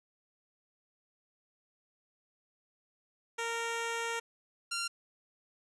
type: tone pair in turn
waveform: 10% pulse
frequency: 462.4 / 1382.9 Hz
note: A#4 / F6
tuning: -14 / -17 cents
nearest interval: octave + perfect fifth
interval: 1897 cents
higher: second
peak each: -25 dBFS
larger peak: neither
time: 3.38-4.2 / 4.71-4.88 s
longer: first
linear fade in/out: 10 ms
effects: resampled to 24000 Hz